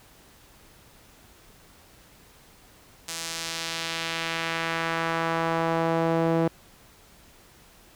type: tone with band-pass filter sweep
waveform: sawtooth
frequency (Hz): 164.81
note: E3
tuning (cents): 0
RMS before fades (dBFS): -27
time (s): 3.08-6.48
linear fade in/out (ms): 5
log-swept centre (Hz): 7100 to 450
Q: 0.99
effects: pink hiss -54 dBFS RMS until 7.95 s